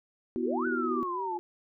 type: chord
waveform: sine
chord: B suspended fourth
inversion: none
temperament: just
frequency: 246.9 / 329.3 / 370.4 Hz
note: B3 / E4 / F#4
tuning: 0 / -2 / +2 cents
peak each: -32 / -34 / -33 dBFS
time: 0.36-1.03 s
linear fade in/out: 0 ms
type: exponential two-way sweep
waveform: sine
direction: up then down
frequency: 312.9 to 1517 to 841 Hz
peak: -31 dBFS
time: 0.42-1.38 s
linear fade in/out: 10 ms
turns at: 0.66 s
type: tone with vibrato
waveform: sine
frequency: 370 Hz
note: F#4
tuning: in tune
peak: -36 dBFS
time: 0.67-1.39 s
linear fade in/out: 0 ms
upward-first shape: sine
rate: 4 Hz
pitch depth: 95 cents each way
effects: none